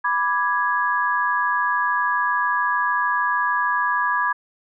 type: chord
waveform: sine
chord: G# diminished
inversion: first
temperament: equal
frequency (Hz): 987.8 / 1174.7 / 1661.2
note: B5 / D6 / G#6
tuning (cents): 0 / 0 / 0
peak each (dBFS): -22 / -24 / -22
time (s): 0.04-4.33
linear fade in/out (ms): 10
effects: none